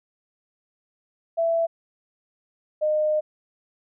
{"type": "tone pair in turn", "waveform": "sine", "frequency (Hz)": [665, 611.9], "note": ["E5", "D#5"], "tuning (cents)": [15, -29], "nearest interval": "minor second", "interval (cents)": 144, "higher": "first", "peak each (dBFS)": -19, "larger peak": "neither", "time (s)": [[1.37, 1.67], [2.81, 3.21]], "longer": "second", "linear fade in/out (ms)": 20, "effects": []}